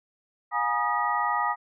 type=tone cluster; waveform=sine; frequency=716 / 827 / 957 / 1236 / 1925 Hz; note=F5 / G#5 / A#5 / D#6 / B6; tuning=+43 / -8 / +45 / -12 / -45 cents; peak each=-34 / -29 / -29 / -27 / -32 dBFS; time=0.51-1.56 s; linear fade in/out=50 ms; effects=none